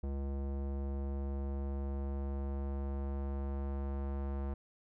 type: tone with low-pass filter sweep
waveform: square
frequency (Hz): 69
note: C#2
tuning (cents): -7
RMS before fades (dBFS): -37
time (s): 0.03-4.54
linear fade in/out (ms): 5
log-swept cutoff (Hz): 580 to 1000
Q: 0.9
effects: none